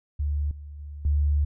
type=tone with level steps; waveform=sine; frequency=73.1 Hz; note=D2; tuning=7 cents flat; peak=-23 / -37 / -35 / -19 dBFS; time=0.19-1.45 s; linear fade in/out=10 ms; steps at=0.51 / 0.79 / 1.05 s; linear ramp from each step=2 ms; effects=none